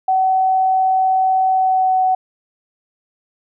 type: tone with pitch glide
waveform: sine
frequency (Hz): 756 to 748.6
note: F#5 to F#5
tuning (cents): +37 to +20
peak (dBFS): -12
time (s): 0.08-2.15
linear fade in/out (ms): 5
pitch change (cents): -17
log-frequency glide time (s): 1.51-2.04
effects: none